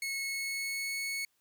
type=tone with pitch glide; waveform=sawtooth; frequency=2188 to 2206 Hz; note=C#7 to C#7; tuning=-23 to -9 cents; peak=-30 dBFS; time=0.02-1.25 s; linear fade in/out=2 ms; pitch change=+14 cents; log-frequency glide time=0.18-0.98 s; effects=white hiss -75 dBFS RMS until 1.4 s + high-pass 60 Hz 12 dB/octave